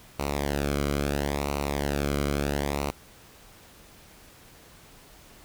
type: tone with flanger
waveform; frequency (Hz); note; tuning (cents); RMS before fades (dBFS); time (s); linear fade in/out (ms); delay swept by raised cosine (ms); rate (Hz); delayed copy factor
sawtooth; 71.4; D2; -48; -28; 0.19-2.91; 5; 0.59 to 1.13; 0.74; -0.75
effects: pink hiss -52 dBFS RMS until 5.44 s